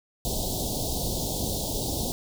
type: band-stop noise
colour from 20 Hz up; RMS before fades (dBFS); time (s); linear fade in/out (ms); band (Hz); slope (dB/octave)
pink; -29; 0.25-2.12; 0; 810 to 3500; 48
effects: none